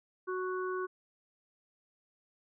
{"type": "harmonic tone", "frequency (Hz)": 370, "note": "F#4", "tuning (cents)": 0, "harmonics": [1, 3, 4], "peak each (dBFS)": [-34, -39, -42], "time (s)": [0.27, 0.87], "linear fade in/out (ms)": 20, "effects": []}